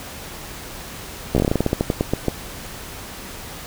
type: slowing click train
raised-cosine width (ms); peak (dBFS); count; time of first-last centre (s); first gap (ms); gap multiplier
2; -4; 17; 1.35-2.283; 14; 1.17
effects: pink hiss -35 dBFS RMS until 3.66 s

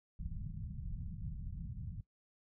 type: low-pass noise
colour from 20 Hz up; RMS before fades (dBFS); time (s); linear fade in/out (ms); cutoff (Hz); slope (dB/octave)
pink; -43; 0.19-2.01; 5; 190; 48
effects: noise-tail reverb RT60 0.1 s tail -18 dB re dry

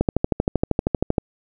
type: click train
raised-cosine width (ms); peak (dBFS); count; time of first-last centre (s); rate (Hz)
2; -4; 16; 0.01-1.182; 12.8
effects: none

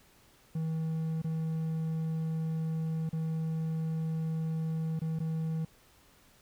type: tone with dropouts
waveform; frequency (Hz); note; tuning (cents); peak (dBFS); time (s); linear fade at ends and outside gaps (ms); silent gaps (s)
triangle; 160.4; E3; -47; -28; 0.55-5.65; 5; 1.219-1.243 / 3.093-3.129 / 4.993-5.016 / 5.19-5.201
effects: pink hiss -62 dBFS RMS until 6.41 s

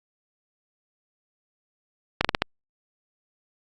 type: slowing click train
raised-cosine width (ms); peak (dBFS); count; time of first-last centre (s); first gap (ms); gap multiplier
0.3; -3; 5; 2.21-2.421; 36; 1.26
effects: Opus 48 kbps

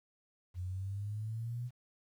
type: exponential sweep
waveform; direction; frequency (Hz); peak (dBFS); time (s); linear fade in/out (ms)
sine; up; 88.3 to 124.6; -36; 0.54-1.71; 50
effects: 11-bit

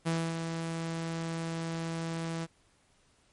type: tone with ADSR envelope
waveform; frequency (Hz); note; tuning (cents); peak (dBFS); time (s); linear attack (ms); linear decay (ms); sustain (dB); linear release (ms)
sawtooth; 164.81; E3; 0; -23; 0.05-2.47; 24; 270; -6; 36
effects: pink hiss -67 dBFS RMS until 3.32 s + MP3 48 kbps

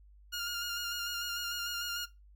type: tone with vibrato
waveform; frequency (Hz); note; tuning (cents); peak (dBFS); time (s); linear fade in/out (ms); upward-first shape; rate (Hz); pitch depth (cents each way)
15% pulse; 1415; F6; +22; -28; 0.32-2.06; 20; square; 6.7; 22
effects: noise-tail reverb RT60 0.2 s tail -17 dB re dry + added 50 Hz sine -55 dBFS peak until 2.35 s

